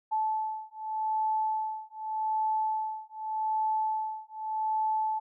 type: beating tone pair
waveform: sine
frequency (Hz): 870 / 870.84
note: A5 / A5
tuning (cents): -20 / -18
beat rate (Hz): 0.84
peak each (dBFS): -31 / -31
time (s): 0.11-5.2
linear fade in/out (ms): 20
effects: none